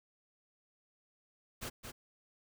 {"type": "noise with echo", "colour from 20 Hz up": "pink", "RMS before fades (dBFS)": -41, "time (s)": [1.61, 1.7], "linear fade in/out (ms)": 20, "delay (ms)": 220, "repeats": 1, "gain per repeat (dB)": -5, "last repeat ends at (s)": 1.92, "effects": []}